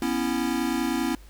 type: tone cluster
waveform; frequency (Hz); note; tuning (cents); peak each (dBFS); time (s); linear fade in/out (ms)
square; 245 / 275.1 / 330.4; B3 / C#4 / E4; -14 / -13 / +4; -29; 0.02-1.15; 2
effects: added 50 Hz sine -45 dBFS peak until 1.29 s + pink hiss -55 dBFS RMS until 1.29 s